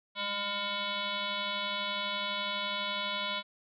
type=tone with frequency modulation; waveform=sine; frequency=2217 Hz; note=C#7; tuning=in tune; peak=-31 dBFS; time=0.15-3.43 s; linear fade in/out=50 ms; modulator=402 Hz; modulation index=4.1; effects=none